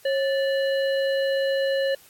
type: harmonic tone with a mistuned harmonic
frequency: 584 Hz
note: D5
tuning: 10 cents flat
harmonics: 1 / 3 / 5 / 7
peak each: -21 / -31 / -35 / -38 dBFS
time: 0.05-1.95 s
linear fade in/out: 5 ms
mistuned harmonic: 1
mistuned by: -120 cents
effects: white hiss -53 dBFS RMS until 2.09 s + AAC 64 kbps

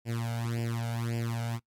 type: tone with flanger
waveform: sawtooth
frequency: 116.54 Hz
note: A#2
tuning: in tune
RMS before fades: -32 dBFS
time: 0.05-1.6 s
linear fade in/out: 50 ms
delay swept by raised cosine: 0.39 to 1.38 ms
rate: 1.8 Hz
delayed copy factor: +0.9
effects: noise-tail reverb RT60 0.1 s tail -22 dB re dry + MP3 64 kbps

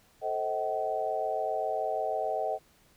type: chord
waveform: sine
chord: A diminished seventh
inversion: none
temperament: just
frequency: 440 / 528 / 633.6 / 760.3 Hz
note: A4 / C5 / Eb5 / Gb5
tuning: 0 / +16 / +31 / +47 cents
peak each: -36 / -37 / -32 / -32 dBFS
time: 0.21-2.59 s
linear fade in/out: 50 ms
effects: pink hiss -63 dBFS RMS until 2.96 s

